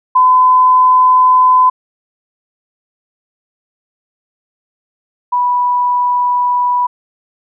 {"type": "tone pair in turn", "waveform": "sine", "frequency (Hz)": [1014, 982.9], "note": ["B5", "B5"], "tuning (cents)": [45, -9], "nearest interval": "minor second", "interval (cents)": 54, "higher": "first", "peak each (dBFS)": [-5, -10], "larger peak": "first", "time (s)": [[0.15, 1.7], [5.32, 6.87]], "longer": "neither", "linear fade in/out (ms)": 10, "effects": []}